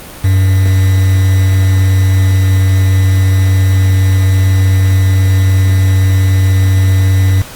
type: tone with quantisation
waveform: triangle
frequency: 95 Hz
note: F#2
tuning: 46 cents sharp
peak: -4 dBFS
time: 0.24-7.42 s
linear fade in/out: 5 ms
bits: 4
effects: pink hiss -30 dBFS RMS until 7.55 s + Opus 32 kbps